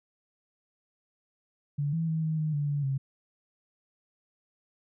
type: tone with pitch steps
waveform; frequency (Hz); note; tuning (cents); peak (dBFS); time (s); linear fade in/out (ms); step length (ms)
sine; 144.4 / 163.7 / 160 / 157.8 / 154.8 / 145.5 / 144.3 / 135.7; D3 / E3 / D#3 / D#3 / D#3 / D3 / D3 / C#3; -29 / -12 / +49 / +25 / -9 / -16 / -30 / -36; -26; 1.78-2.98; 10; 150
effects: none